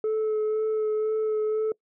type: tone with vibrato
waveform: sine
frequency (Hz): 432.8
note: A4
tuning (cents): -29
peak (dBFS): -20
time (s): 0.04-1.72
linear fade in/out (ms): 2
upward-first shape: sine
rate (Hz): 2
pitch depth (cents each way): 15
effects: noise-tail reverb RT60 0.1 s tail -25 dB re dry + tanh soft clip ceiling -22 dBFS